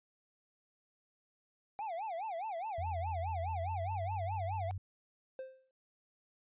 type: tone with vibrato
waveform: triangle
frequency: 767 Hz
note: G5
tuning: 38 cents flat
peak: -35 dBFS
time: 1.79-4.71 s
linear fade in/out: 0 ms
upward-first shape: sine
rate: 4.8 Hz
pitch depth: 270 cents each way
type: tone with pitch glide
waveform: sine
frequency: 86.3 to 94.66 Hz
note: F2 to F#2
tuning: -20 to +40 cents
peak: -37 dBFS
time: 2.78-4.78 s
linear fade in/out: 5 ms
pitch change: +160 cents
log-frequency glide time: 3.54-3.97 s
type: tone with exponential decay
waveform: triangle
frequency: 523.3 Hz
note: C5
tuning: in tune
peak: -36 dBFS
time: 5.39-5.71 s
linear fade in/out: 1 ms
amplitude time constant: 69 ms
effects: resampled to 8000 Hz